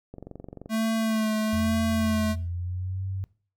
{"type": "click train", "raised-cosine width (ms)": 2, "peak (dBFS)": -26, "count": 13, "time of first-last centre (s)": [0.14, 0.659], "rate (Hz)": 23.1}
{"type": "tone with vibrato", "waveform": "square", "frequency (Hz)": 220, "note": "A3", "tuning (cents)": 0, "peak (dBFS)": -24, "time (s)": [0.69, 2.36], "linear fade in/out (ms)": 50, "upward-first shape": "sine", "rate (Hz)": 1.1, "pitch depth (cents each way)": 30}
{"type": "tone with pitch glide", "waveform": "sine", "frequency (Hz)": [85.7, 95.64], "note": ["F2", "G2"], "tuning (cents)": [-32, -42], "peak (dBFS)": -28, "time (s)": [1.53, 3.24], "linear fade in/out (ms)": 0, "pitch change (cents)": 190, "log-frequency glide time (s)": [2.45, 3.04]}
{"effects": ["noise-tail reverb RT60 0.4 s tail -20 dB re dry"]}